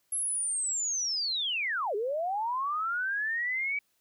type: linear two-way sweep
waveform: sine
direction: down then up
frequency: 11175 to 392 to 2297 Hz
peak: -28 dBFS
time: 0.12-3.79 s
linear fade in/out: 5 ms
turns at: 1.95 s
effects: white hiss -73 dBFS RMS until 4 s